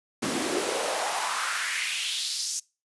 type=noise with high-pass filter sweep; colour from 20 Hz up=pink; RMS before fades=-29 dBFS; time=0.22-2.6 s; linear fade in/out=10 ms; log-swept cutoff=220 to 6400 Hz; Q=3.1; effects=noise-tail reverb RT60 0.3 s tail -24 dB re dry + resampled to 24000 Hz